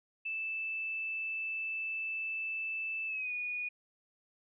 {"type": "tone with pitch glide", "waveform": "sine", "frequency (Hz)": [2637, 2460], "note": ["E7", "D#7"], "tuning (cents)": [0, -20], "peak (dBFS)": -34, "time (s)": [0.25, 3.69], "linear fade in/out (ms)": 10, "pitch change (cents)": -120, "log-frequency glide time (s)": [3.07, 3.32], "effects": []}